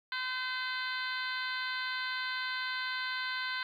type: harmonic tone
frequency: 512 Hz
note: C5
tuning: 38 cents flat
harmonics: 2 / 3 / 4 / 5 / 6 / 7 / 8 / 9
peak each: -41 / -36 / -41 / -48 / -45 / -45 / -42 / -50 dBFS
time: 0.12-3.63 s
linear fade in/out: 2 ms
effects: 11-bit